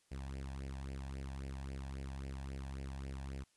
sawtooth tone with flanger, 67.5 Hz, C#2, 45 cents flat, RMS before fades -44 dBFS, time 0.11-3.44 s, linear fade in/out 10 ms, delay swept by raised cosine 0.39 to 1.21 ms, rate 3.7 Hz, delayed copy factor +0.75, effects white hiss -74 dBFS RMS until 3.56 s + resampled to 24000 Hz

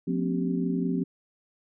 sine tone cluster, 178.2 / 225.6 / 257.3 / 282.5 / 386.9 Hz, F3 / A3 / C4 / C#4 / G4, +35 / +44 / -29 / +33 / -23 cents, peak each -28 / -36 / -28 / -36 / -35 dBFS, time 0.07-1.04 s, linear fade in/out 10 ms, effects none

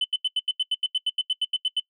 sine tone bursts, 3025 Hz, F#7, 38 cents sharp, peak -18 dBFS, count 16, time 0.01-1.799 s, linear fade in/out 5 ms, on 34 ms, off 83 ms, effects noise-tail reverb RT60 0.1 s tail -22 dB re dry + tanh soft clip ceiling -18 dBFS

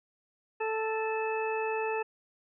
harmonic tone with a mistuned harmonic, 440.2 Hz, A4, 1 cent sharp, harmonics 1 / 2 / 3 / 4 / 6, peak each -31 / -34 / -43 / -41 / -38 dBFS, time 0.6-2.03 s, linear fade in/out 10 ms, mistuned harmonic 6, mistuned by -20 cents, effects none

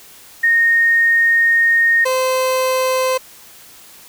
sine / 30% pulse tone pair in turn, 1850 / 517 Hz, A#6 / C5, -14 / -21 cents, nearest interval octave + minor seventh, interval 2207 cents, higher first, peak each -10 / -12 dBFS, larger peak first, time 0.43-2.05 / 2.05-3.18 s, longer first, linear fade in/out 10 ms, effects white hiss -42 dBFS RMS until 4.08 s

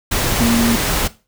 sine tone in noise, 233.1 Hz, A#3, in tune, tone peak -13 dBFS, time 0.4-0.76 s, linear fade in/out 10 ms, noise pink, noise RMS -18 dBFS, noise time 0.11-1.08 s, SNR +2 dB, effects noise-tail reverb RT60 0.3 s tail -17 dB re dry

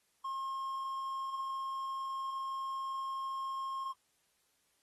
triangle tone, 1072 Hz, C6, 42 cents sharp, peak -34 dBFS, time 0.24-3.93 s, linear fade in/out 10 ms, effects white hiss -75 dBFS RMS until 4.82 s + AAC 32 kbps

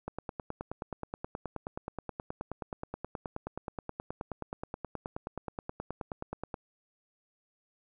click train, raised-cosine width 1 ms, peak -22 dBFS, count 62, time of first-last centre 0.08-6.542 s, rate 9.44 Hz, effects none

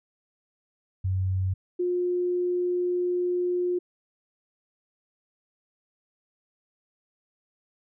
sine tone pair in turn, 94 / 356.7 Hz, F#2 / F4, +28 / +37 cents, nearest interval octave + major seventh, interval 2309 cents, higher second, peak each -23 dBFS, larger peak neither, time 1.04-1.54 / 1.79-3.79 s, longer second, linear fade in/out 10 ms, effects none

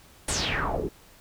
pink noise with low-pass filter sweep, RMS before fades -28 dBFS, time 0.28-0.89 s, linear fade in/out 5 ms, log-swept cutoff 9700 to 290 Hz, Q 5, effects pink hiss -54 dBFS RMS until 1.2 s

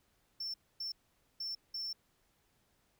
triangle tone bursts at uneven times, 5390 Hz, E8, 38 cents sharp, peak -36 dBFS, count 4, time 0.4-0.54 / 0.8-0.92 / 1.4-1.55 / 1.74-1.93 s, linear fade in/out 5 ms, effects pink hiss -74 dBFS RMS until 2.99 s

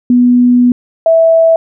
sine tone pair in turn, 245.5 / 655.4 Hz, B3 / E5, -10 / -10 cents, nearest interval octave + perfect fourth, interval 1700 cents, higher second, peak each -4 dBFS, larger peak neither, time 0.1-0.72 / 1.06-1.56 s, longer first, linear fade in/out 2 ms, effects none

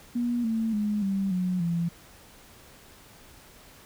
sine tone with pitch steps, 240.3 / 224.2 / 209.2 / 195.18 / 182.11 / 169.92 Hz, B3 / A3 / G#3 / G3 / F#3 / F3, -47 / +33 / +13 / -7 / -27 / -47 cents, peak -24 dBFS, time 0.15-1.89 s, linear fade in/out 10 ms, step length 290 ms, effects pink hiss -52 dBFS RMS until 3.85 s

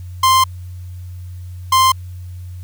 45% pulse tone pair in turn, 1046.5 / 1046.5 Hz, C6 / C6, 0 / 0 cents, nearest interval unison, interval 0 cents, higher neither, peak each -9 dBFS, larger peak neither, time 0.23-0.44 / 1.72-1.92 s, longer first, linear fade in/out 5 ms, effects added 90 Hz sine -28 dBFS peak until 2.63 s + white hiss -53 dBFS RMS until 2.63 s

